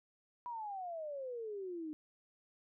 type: exponential sweep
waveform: sine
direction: down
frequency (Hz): 987.8 to 300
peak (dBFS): -40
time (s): 0.46-1.93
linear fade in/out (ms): 0
effects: none